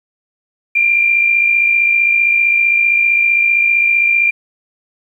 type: tone with amplitude modulation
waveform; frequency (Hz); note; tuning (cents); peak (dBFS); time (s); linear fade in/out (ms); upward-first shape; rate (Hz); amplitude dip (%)
sine; 2382; D7; +24; -7; 0.75-4.31; 10; sine; 55.4; 50
effects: 8-bit